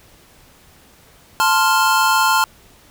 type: chord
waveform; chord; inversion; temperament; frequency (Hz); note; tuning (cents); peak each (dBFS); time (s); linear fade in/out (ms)
square; F major; first; equal; 880 / 1046.5 / 1396.9; A5 / C6 / F6; 0 / 0 / 0; -18; 1.4-2.44; 0
effects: pink hiss -49 dBFS RMS until 2.9 s